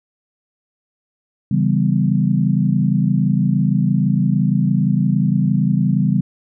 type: chord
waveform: sine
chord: C# half-diminished seventh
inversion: none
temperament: equal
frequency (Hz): 138.59 / 164.81 / 196 / 246.9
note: C#3 / E3 / G3 / B3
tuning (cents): 0 / 0 / 0 / 0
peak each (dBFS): -18 / -19 / -17 / -23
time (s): 1.51-6.21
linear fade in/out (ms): 5
effects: none